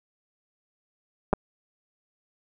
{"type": "clicks", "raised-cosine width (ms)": 1, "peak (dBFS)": -8, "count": 2, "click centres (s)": [1.33, 1.335], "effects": []}